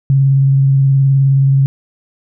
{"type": "tone with vibrato", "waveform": "sine", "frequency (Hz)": 136.3, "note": "C#3", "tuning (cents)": -29, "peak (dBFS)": -7, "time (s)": [0.1, 1.66], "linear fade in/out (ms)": 0, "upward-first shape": "sine", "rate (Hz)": 19, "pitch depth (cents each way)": 23, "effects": []}